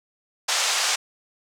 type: band-pass noise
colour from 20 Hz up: white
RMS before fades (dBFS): -23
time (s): 0.48-0.96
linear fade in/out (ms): 10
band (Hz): 600 to 7300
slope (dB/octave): 24
effects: none